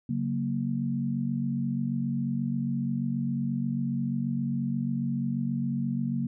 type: chord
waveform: sine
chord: F# major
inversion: second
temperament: equal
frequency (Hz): 138.59 / 185 / 233.1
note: C#3 / F#3 / A#3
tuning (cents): 0 / 0 / 0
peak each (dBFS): -31 / -33 / -29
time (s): 0.09-6.27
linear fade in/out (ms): 5
effects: none